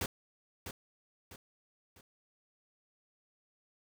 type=noise with echo; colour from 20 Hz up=pink; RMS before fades=-35 dBFS; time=0.01-0.06 s; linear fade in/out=2 ms; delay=650 ms; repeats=3; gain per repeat=-8 dB; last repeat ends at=2.01 s; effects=none